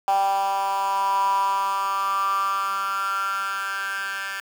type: tone with high-pass filter sweep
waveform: 10% pulse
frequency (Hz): 196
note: G3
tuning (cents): 0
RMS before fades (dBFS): -24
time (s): 0.08-4.4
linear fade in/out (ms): 0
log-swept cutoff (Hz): 790 to 1700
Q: 9
effects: low-pass 9000 Hz 12 dB/octave + 7-bit